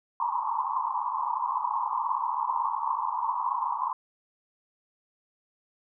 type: band-pass noise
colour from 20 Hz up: pink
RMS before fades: -29 dBFS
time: 0.2-3.93 s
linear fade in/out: 2 ms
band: 880 to 1100 Hz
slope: 96 dB/octave
effects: none